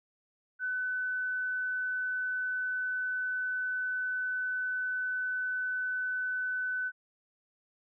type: tone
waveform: sine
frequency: 1505 Hz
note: F#6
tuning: 29 cents sharp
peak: -30 dBFS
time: 0.59-6.92 s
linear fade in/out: 50 ms
effects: none